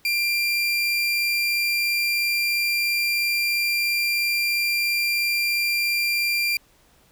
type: tone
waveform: 30% pulse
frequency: 2379 Hz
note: D7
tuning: 22 cents sharp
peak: -18 dBFS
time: 0.05-6.57 s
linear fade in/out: 2 ms
effects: pink hiss -58 dBFS RMS until 7.11 s